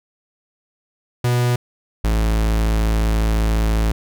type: tone pair in turn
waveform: 45% pulse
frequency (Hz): 122.2 / 54.43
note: B2 / A1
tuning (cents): -18 / -18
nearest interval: octave + major second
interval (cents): 1400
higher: first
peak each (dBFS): -15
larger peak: neither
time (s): 1.24-1.56 / 2.04-3.92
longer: second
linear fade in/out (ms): 5
effects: none